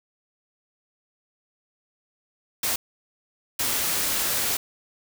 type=noise bursts at uneven times; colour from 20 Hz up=white; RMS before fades=-25 dBFS; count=2; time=2.63-2.76 / 3.59-4.57 s; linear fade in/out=5 ms; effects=none